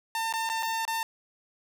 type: tone with dropouts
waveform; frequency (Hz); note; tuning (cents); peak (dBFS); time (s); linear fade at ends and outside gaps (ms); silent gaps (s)
sawtooth; 901; A5; +41; -24; 0.15-1.03; 1; 0.326-0.337 / 0.491-0.498 / 0.626-0.63 / 0.852-0.878
effects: none